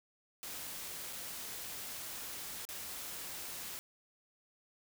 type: noise with dropouts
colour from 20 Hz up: white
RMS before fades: -44 dBFS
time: 0.43-3.79 s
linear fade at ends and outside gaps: 0 ms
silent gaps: 1.127-1.131 / 2.652-2.689 s
effects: none